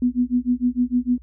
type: tone with tremolo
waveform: sine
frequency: 246.9 Hz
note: B3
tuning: in tune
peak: -14 dBFS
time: 0.02-1.18 s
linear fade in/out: 2 ms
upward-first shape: sine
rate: 6.6 Hz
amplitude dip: 100%
effects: added 60 Hz sine -42 dBFS peak until 1.22 s

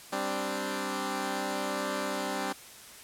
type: chord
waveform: 10% pulse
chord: G suspended fourth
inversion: none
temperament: equal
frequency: 196 / 261.6 / 293.7 Hz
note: G3 / C4 / D4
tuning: 0 / 0 / 0 cents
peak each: -27 dBFS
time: 0.12-2.53 s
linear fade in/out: 10 ms
effects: white hiss -49 dBFS RMS until 3.03 s + low-pass 12000 Hz 12 dB/octave

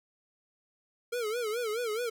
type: tone with vibrato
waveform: square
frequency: 455.1 Hz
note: A#4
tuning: 42 cents flat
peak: -31 dBFS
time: 1.12-2.1 s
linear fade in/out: 10 ms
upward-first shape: sine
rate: 4.7 Hz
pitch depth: 140 cents each way
effects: none

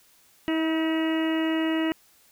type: harmonic tone with a mistuned harmonic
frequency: 320.9 Hz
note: E4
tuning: 46 cents flat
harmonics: 1 / 2 / 3 / 4 / 5 / 6 / 7 / 8 / 9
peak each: -23 / -33 / -38 / -40 / -42 / -35 / -44 / -42 / -37 dBFS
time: 0.48-1.92 s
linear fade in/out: 0 ms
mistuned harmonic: 5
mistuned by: -39 cents
effects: white hiss -59 dBFS RMS until 2.31 s

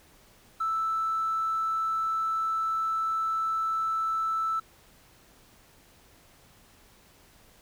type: tone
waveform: triangle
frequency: 1318.5 Hz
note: E6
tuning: in tune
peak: -22 dBFS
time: 0.6-4.6 s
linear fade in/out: 10 ms
effects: tanh soft clip ceiling -23 dBFS + pink hiss -58 dBFS RMS until 7.61 s

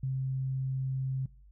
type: tone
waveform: sine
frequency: 132.3 Hz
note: C3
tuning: 20 cents sharp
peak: -29 dBFS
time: 0.03-1.26 s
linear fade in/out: 5 ms
effects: noise-tail reverb RT60 0.4 s tail -22 dB re dry + added 50 Hz sine -53 dBFS peak until 1.51 s

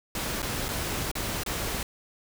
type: noise with dropouts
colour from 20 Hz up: pink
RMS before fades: -31 dBFS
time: 0.15-1.83 s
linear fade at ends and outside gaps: 2 ms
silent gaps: 0.42-0.427 / 0.684-0.688 / 1.115-1.153 / 1.435-1.462 s
effects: none

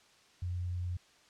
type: tone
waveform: sine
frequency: 89 Hz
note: F2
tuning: 33 cents sharp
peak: -33 dBFS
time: 0.42-0.97 s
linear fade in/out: 5 ms
effects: white hiss -63 dBFS RMS until 1.29 s + low-pass 6000 Hz 12 dB/octave

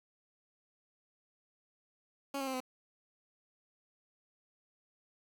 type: tone with pitch steps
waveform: 15% pulse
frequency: 277.2 / 269.9 / 262.9 / 256 Hz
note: C#4 / C#4 / C4 / C4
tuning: 0 / -46 / +8 / -38 cents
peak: -29 dBFS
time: 2.34-2.604 s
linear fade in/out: 5 ms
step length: 66 ms
effects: 10-bit

